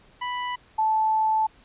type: tone pair in turn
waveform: sawtooth / sine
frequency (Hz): 987.8 / 874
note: B5 / A5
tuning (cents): 0 / -12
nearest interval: major second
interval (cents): 212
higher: first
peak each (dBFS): -23 / -19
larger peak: second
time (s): 0.21-0.56 / 0.78-1.47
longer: second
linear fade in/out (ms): 10
effects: pink hiss -56 dBFS RMS until 1.64 s + resampled to 8000 Hz